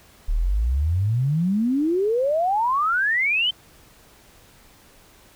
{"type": "exponential sweep", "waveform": "sine", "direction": "up", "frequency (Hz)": [35, 3136], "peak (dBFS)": -18, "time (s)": [0.28, 3.51], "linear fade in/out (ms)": 10, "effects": ["pink hiss -52 dBFS RMS until 5.35 s"]}